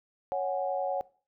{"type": "chord", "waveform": "sine", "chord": "C# suspended fourth", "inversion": "none", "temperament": "equal", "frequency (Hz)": [554.4, 740, 830.6], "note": ["C#5", "F#5", "G#5"], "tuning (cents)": [0, 0, 0], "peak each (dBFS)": [-31, -31, -37], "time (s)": [0.32, 1.01], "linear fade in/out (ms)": 0, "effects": ["noise-tail reverb RT60 0.4 s tail -20 dB re dry"]}